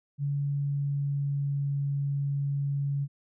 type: tone with pitch glide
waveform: sine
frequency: 142.2 to 140.81 Hz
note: C#3 to C#3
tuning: +45 to +27 cents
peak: -26 dBFS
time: 0.18-3.08 s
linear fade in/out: 50 ms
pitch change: -18 cents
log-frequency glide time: 0.29-1.78 s
effects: none